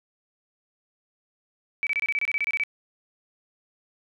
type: tone bursts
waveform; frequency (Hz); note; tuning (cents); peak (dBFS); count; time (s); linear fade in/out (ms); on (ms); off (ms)
sine; 2300; D7; -37; -22; 13; 1.83-2.636; 0; 38; 26
effects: none